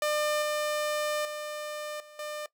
sawtooth tone with level steps, 600 Hz, D5, 37 cents sharp, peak -22 / -24 / -31 / -45 / -31 dBFS, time 0.02-2.46 s, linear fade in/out 2 ms, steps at 0.42 / 1.25 / 2 / 2.19 s, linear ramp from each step 2 ms, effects noise-tail reverb RT60 0.1 s tail -19 dB re dry

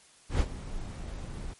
brown noise with ADSR envelope, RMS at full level -22 dBFS, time 0.29-1.54 s, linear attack 110 ms, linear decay 54 ms, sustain -16 dB, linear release 9 ms, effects white hiss -58 dBFS RMS until 1.59 s + MP3 48 kbps

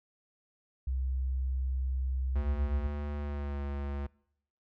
sine tone, 65 Hz, C2, 11 cents flat, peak -29 dBFS, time 0.87-2.87 s, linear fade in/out 5 ms
square tone with pitch glide, 73 to 70.68 Hz, D2 to C#2, -10 to +34 cents, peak -34 dBFS, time 2.35-4.07 s, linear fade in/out 10 ms, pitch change -56 cents, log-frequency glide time 3.17-3.61 s
effects noise-tail reverb RT60 0.8 s tail -25 dB re dry + low-pass 2000 Hz 12 dB/octave

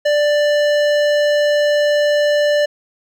sine tone with hard clipping, 589 Hz, D5, 5 cents sharp, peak -14 dBFS, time 0.05-2.66 s, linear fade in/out 10 ms, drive 15 dB, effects none

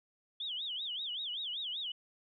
sine tone with vibrato, 3322 Hz, G#7, in tune, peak -36 dBFS, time 0.4-1.92 s, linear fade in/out 5 ms, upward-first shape sine, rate 5.2 Hz, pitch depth 240 cents each way, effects none

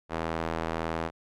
sawtooth tone with band-pass filter, 81.7 Hz, E2, 15 cents flat, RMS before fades -32 dBFS, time 0.09-1.11 s, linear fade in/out 50 ms, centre 860 Hz, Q 0.68, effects none

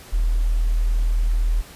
sine tone, 40.01 Hz, D#1, 49 cents sharp, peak -16 dBFS, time 0.12-1.62 s, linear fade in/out 20 ms, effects pink hiss -43 dBFS RMS until 1.75 s + resampled to 32000 Hz

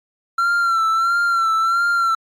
triangle tone with vibrato, 1359 Hz, F6, 48 cents flat, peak -13 dBFS, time 0.38-2.15 s, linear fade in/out 5 ms, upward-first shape sine, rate 1.5 Hz, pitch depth 49 cents each way, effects AAC 64 kbps

